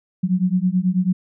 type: beating tone pair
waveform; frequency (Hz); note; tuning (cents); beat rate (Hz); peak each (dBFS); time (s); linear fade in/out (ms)
sine; 178.7 / 187.9; F3 / F#3; +40 / +27; 9.2; -19; 0.23-1.13; 10
effects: none